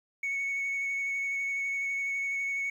sine tone with vibrato, 2217 Hz, C#7, in tune, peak -27 dBFS, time 0.23-2.7 s, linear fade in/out 5 ms, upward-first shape sine, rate 12 Hz, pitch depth 12 cents each way, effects tanh soft clip ceiling -27 dBFS + 10-bit

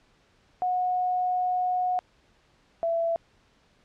sine tone pair in turn, 729 / 668.3 Hz, F#5 / E5, -26 / +24 cents, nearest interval major second, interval 150 cents, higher first, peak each -23 / -23 dBFS, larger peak neither, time 0.62-1.99 / 2.83-3.16 s, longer first, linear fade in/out 0 ms, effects pink hiss -63 dBFS RMS until 3.84 s + low-pass 5000 Hz 12 dB/octave

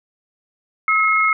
sine tone pair together, 1286.5 / 2162 Hz, E6 / C#7, -43 / -44 cents, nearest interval major sixth, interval 899 cents, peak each -16 dBFS, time 0.88-1.33 s, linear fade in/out 2 ms, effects none

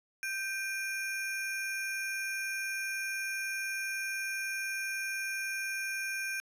square ring-modulated tone, 1987 Hz, B6, 10 cents sharp, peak -31 dBFS, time 0.23-6.4 s, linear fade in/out 0 ms, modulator 425 Hz, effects resampled to 32000 Hz

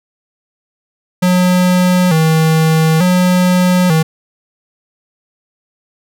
square tone with vibrato, 170 Hz, F3, 46 cents flat, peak -9 dBFS, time 1.22-4.03 s, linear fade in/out 10 ms, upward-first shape square, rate 0.56 Hz, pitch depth 110 cents each way, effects none

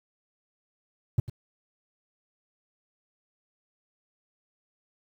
triangle tone with echo, 116.54 Hz, A#2, in tune, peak -14 dBFS, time 1.18-1.2 s, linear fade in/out 5 ms, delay 98 ms, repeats 1, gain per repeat -15 dB, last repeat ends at 1.298 s, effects tanh soft clip ceiling -11 dBFS + 9-bit

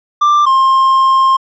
triangle tone pair in turn, 1182 / 1061.6 Hz, D6 / C6, +11 / +25 cents, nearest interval major second, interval 186 cents, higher first, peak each -5 dBFS, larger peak neither, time 0.21-0.46 / 0.46-1.37 s, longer second, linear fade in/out 10 ms, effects resampled to 16000 Hz

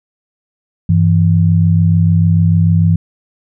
sine tone pair together, 98 / 164.81 Hz, G2 / E3, 0 / 0 cents, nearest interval major sixth, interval 900 cents, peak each -10 dBFS, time 0.89-2.96 s, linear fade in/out 5 ms, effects none

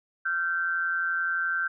sine tone pair together, 1378 / 1549.5 Hz, F6 / G6, -24 / -21 cents, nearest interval major second, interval 203 cents, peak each -30 / -26 dBFS, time 0.25-1.68 s, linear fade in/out 10 ms, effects none

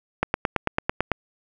click train, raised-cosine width 0.5 ms, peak -5 dBFS, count 9, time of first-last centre 0.23-1.117 s, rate 9.02 Hz, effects none

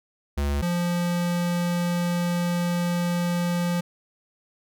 square tone pair in turn, 71.3 / 174.45 Hz, C#2 / F3, +49 / -2 cents, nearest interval octave + minor third, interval 1549 cents, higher second, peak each -23 / -23 dBFS, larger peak neither, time 0.37-0.62 / 0.62-3.81 s, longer second, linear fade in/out 10 ms, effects none

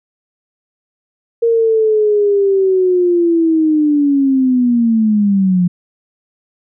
sine linear sweep, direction down, 466.2 to 174.61 Hz, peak -9 dBFS, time 1.42-5.68 s, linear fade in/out 10 ms, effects none

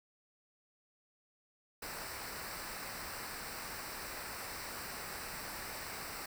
pink noise with comb filter, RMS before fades -44 dBFS, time 1.82-6.26 s, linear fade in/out 5 ms, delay 0.3 ms, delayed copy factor -0.65, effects none

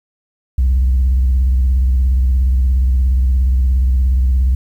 sine tone with vibrato, 64.1 Hz, C2, 35 cents flat, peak -8 dBFS, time 0.58-4.55 s, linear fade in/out 5 ms, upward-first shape square, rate 17 Hz, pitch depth 95 cents each way, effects tanh soft clip ceiling -8 dBFS + 8-bit

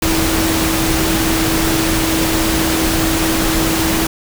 sine tone in noise, 323.6 Hz, E4, 32 cents flat, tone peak -17 dBFS, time 0.02-4.07 s, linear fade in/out 5 ms, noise pink, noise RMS -17 dBFS, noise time 0.02-4.07 s, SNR -3 dB, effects none

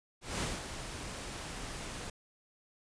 pink noise with ADSR envelope, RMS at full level -34 dBFS, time 0.21-2.1 s, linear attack 190 ms, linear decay 210 ms, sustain -8 dB, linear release 4 ms, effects resampled to 22050 Hz

